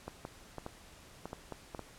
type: clicks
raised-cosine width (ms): 1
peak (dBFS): -26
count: 9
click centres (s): 0.08 / 0.251 / 0.583 / 0.664 / 1.256 / 1.331 / 1.523 / 1.748 / 1.793
effects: pink hiss -56 dBFS RMS until 1.98 s + low-pass 11000 Hz 12 dB/octave